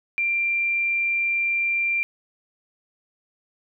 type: tone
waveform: sine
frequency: 2371 Hz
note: D7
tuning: 16 cents sharp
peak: -20 dBFS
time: 0.18-2.03 s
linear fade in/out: 0 ms
effects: none